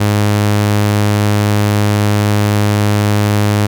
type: tone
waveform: sawtooth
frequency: 103.8 Hz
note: G#2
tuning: in tune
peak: -6 dBFS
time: 0-3.67 s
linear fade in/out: 10 ms
effects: none